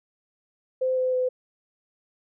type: tone with pitch steps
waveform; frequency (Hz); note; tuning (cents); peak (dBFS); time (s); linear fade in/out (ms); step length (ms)
sine; 516 / 511.5 / 507.1; C5 / C5 / B4; -24 / -39 / +46; -21; 0.81-1.29; 10; 160
effects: none